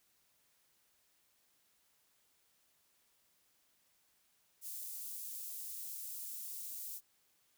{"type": "high-pass noise", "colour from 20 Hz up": "white", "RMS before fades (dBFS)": -45, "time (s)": [4.61, 7.01], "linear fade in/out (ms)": 50, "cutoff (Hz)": 8400, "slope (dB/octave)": 12, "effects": ["white hiss -74 dBFS RMS until 7.57 s"]}